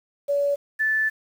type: tone pair in turn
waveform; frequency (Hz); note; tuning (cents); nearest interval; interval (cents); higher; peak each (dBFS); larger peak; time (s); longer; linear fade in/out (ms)
sine; 569 / 1751; C#5 / A6; +45 / -9; octave + perfect fifth; 1946; second; -19; neither; 0.28-0.56 / 0.79-1.1; second; 20
effects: 8-bit